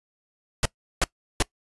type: noise bursts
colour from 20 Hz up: pink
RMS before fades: -20 dBFS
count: 3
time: 0.63-1.425 s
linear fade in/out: 2 ms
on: 25 ms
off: 360 ms
effects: noise-tail reverb RT60 0.1 s tail -23 dB re dry + resampled to 24000 Hz